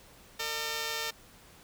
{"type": "tone pair together", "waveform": "5% pulse", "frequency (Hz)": [453.6, 604.8], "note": ["A#4", "D#5"], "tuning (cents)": [-47, -49], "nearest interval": "perfect fourth", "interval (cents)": 498, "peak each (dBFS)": [-23, -27], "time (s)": [0.39, 1.11], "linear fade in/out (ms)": 10, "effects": ["pink hiss -56 dBFS RMS until 1.63 s"]}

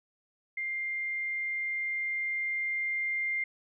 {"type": "tone with level ramp", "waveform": "sine", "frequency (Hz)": 2100, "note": "C7", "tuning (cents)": 6, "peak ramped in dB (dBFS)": [-31, -28], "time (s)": [0.57, 3.44], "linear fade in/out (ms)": 5, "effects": []}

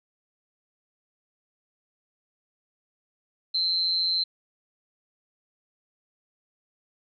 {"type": "tone with amplitude modulation", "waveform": "sine", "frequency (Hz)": 4100, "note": "C8", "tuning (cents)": -36, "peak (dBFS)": -19, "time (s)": [3.54, 4.24], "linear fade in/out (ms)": 10, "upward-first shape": "sine", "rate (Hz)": 174, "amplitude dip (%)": 70, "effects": []}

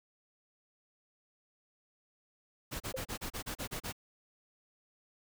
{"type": "noise bursts", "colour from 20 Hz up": "pink", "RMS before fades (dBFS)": -39, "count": 10, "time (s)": [2.71, 3.927], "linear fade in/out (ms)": 20, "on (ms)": 92, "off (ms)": 33}
{"type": "tone with exponential decay", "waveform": "sine", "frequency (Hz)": 523.3, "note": "C5", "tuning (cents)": 0, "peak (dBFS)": -32, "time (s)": [2.94, 3.06], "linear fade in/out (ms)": 5, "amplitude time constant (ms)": 26}
{"effects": []}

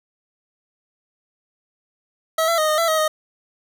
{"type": "tone with pitch steps", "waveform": "25% pulse", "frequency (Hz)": [645, 672, 621, 615, 668, 632, 621], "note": ["E5", "E5", "D#5", "D#5", "E5", "D#5", "D#5"], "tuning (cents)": [-38, 33, -3, -20, 23, 27, -3], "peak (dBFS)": -13, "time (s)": [2.38, 3.08], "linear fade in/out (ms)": 5, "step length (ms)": 100, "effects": []}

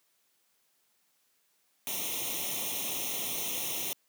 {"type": "noise with comb filter", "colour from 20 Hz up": "white", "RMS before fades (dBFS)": -34, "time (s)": [1.87, 3.93], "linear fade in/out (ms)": 0, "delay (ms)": 0.32, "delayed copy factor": 0.9, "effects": ["white hiss -72 dBFS RMS until 4.08 s", "high-pass 150 Hz 12 dB/octave"]}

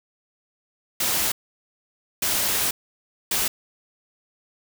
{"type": "noise bursts at uneven times", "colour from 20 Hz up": "white", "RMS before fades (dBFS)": -23, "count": 3, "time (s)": [[1, 1.32], [2.22, 2.71], [3.31, 3.48]], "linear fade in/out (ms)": 5, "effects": []}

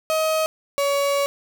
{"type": "tone pair in turn", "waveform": "35% pulse", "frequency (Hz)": [632, 563], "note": ["D#5", "C#5"], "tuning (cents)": [27, 27], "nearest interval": "major second", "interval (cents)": 200, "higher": "first", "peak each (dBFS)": -17, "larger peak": "neither", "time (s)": [[0.1, 0.46], [0.78, 1.26]], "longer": "second", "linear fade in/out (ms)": 0, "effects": []}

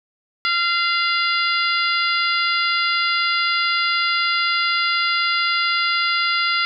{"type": "harmonic tone with a mistuned harmonic", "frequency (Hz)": 689, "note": "F5", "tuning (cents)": -24, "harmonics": [2, 3, 4, 5, 6, 7], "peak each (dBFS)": [-21, -22, -26, -28, -28, -26], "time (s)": [0.45, 6.65], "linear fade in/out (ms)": 0, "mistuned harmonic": 4, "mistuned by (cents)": 32, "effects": []}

